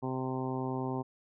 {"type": "harmonic tone", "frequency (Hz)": 130, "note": "C3", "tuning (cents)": -11, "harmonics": [1, 2, 3, 4, 5, 6, 7, 8], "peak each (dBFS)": [-37, -36, -38, -45, -46, -43, -42, -46], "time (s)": [0.02, 1.03], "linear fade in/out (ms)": 20, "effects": []}